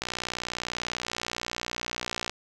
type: click train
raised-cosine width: 0.2 ms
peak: -13 dBFS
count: 138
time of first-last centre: 0.02-2.296 s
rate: 60.2 Hz
effects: none